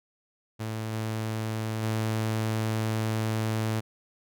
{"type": "tone with level steps", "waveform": "sawtooth", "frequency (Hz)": 110, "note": "A2", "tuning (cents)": 0, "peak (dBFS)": [-27, -25, -22], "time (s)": [0.59, 3.81], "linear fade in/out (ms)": 20, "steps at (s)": [0.92, 1.82], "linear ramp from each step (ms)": 20, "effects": []}